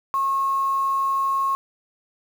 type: tone with quantisation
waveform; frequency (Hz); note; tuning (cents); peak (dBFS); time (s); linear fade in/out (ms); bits
sine; 1087; C#6; -34; -19; 0.14-1.55; 0; 7
effects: none